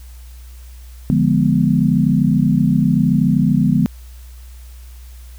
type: chord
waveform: sine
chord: D diminished seventh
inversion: none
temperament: equal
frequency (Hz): 146.83 / 174.61 / 207.7 / 246.9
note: D3 / F3 / Ab3 / Cb4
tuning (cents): 0 / 0 / 0 / 0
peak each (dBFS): -17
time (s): 1.1-3.86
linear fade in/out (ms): 0
effects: added 61 Hz sine -34 dBFS peak until 5.38 s + white hiss -49 dBFS RMS until 5.38 s